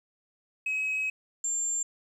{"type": "tone pair in turn", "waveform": "sine", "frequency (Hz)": [2551, 7329], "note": ["D#7", "A#8"], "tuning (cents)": [43, -30], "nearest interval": "octave + tritone", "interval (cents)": 1827, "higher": "second", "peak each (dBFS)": -25, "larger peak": "neither", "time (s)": [[0.66, 1.1], [1.44, 1.83]], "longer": "first", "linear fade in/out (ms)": 5, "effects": ["tanh soft clip ceiling -25 dBFS", "10-bit"]}